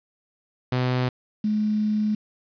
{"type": "tone pair in turn", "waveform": ["sawtooth", "sine"], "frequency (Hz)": [126.4, 212.6], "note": ["B2", "G#3"], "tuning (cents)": [41, 41], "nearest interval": "major sixth", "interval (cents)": 900, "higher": "second", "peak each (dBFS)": [-17, -20], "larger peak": "first", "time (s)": [[0.72, 1.09], [1.44, 2.15]], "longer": "second", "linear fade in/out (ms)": 5, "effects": ["resampled to 11025 Hz", "8-bit"]}